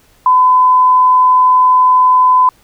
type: tone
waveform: sine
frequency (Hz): 1011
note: B5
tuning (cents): +40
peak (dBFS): -5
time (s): 0.26-2.49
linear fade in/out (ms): 2
effects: pink hiss -50 dBFS RMS until 2.63 s